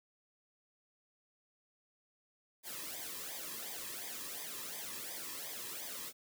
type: noise with flanger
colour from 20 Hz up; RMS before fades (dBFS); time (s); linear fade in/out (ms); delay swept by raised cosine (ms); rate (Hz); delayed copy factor
white; -44; 2.63-6.13; 50; 0.71 to 1.4; 2.8; -0.75
effects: none